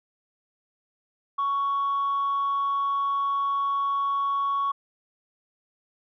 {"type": "tone with amplitude modulation", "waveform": "sine", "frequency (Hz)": 1115, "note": "C#6", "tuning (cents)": 10, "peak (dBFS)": -20, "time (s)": [1.38, 4.72], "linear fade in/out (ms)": 10, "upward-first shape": "sine", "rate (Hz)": 268, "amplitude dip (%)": 25, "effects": ["tanh soft clip ceiling -20 dBFS"]}